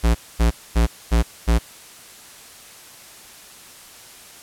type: tone bursts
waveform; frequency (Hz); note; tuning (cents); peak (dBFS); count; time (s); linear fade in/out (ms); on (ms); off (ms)
square; 57.4; A#1; -26; -14; 5; 0.03-1.59; 20; 120; 240
effects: white hiss -43 dBFS RMS until 4.42 s + low-pass 12000 Hz 12 dB/octave